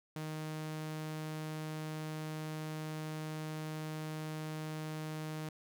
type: tone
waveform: sawtooth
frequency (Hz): 155.56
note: D#3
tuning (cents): 0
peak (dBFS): -35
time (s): 0.16-5.49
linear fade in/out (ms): 2
effects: none